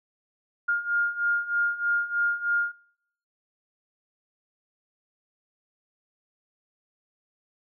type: beating tone pair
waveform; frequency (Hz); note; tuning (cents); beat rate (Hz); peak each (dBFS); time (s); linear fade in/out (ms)
sine; 1411 / 1414.2; F6 / F6; +17 / +21; 3.2; -28 / -25; 0.68-2.72; 10
effects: noise-tail reverb RT60 0.7 s tail -25 dB re dry